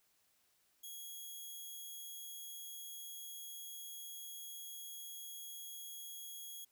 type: tone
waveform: 5% pulse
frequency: 3314 Hz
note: G#7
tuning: 4 cents flat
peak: -38 dBFS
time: 0.83-6.65 s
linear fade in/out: 10 ms
effects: white hiss -75 dBFS RMS until 6.71 s